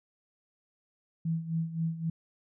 sine tone with tremolo, 163.7 Hz, E3, 12 cents flat, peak -26 dBFS, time 1.25-2.1 s, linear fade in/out 5 ms, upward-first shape sine, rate 3.8 Hz, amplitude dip 75%, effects none

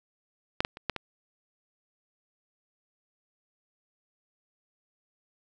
clicks, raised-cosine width 0.3 ms, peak -9 / -10 / -26 / -11 / -17 dBFS, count 5, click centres 0.605 / 0.649 / 0.771 / 0.897 / 0.963 s, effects none

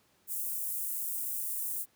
white high-pass noise, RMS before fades -35 dBFS, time 0.27-1.86 s, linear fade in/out 50 ms, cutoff 9100 Hz, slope 24 dB/octave, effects pink hiss -68 dBFS RMS until 1.95 s + high-pass 100 Hz 12 dB/octave

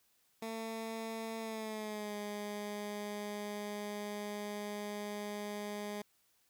15% pulse tone with pitch glide, 224.4 to 207 Hz, A3 to G#3, +34 to -5 cents, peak -33 dBFS, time 0.42-6.02 s, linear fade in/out 5 ms, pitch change -139 cents, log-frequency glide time 1.4-2.15 s, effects white hiss -73 dBFS RMS until 6.49 s

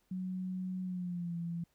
sine tone with pitch glide, 185 to 169.65 Hz, F#3 to F3, 0 to -50 cents, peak -35 dBFS, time 0.11-1.64 s, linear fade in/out 5 ms, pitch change -150 cents, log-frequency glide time 0.83-1.36 s, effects pink hiss -75 dBFS RMS until 1.74 s

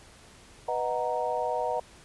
sine chord, B major seventh, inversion none, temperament equal, 493.9 / 622.3 / 740 / 932.3 Hz, B4 / D#5 / F#5 / A#5, 0 / 0 / 0 / 0 cents, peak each -32 dBFS, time 0.68-1.8 s, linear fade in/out 5 ms, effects pink hiss -53 dBFS RMS until 2.04 s + resampled to 24000 Hz

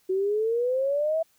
sine exponential sweep, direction up, 370 to 659.3 Hz, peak -22 dBFS, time 0.09-1.23 s, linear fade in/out 10 ms, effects white hiss -65 dBFS RMS until 1.38 s

